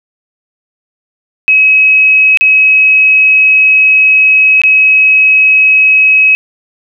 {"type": "tone with dropouts", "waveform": "sine", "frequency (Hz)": 2555, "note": "D#7", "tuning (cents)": 45, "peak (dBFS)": -3, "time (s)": [1.48, 6.35], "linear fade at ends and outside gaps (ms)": 0, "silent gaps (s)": [[2.373, 2.41], [4.617, 4.636]], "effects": []}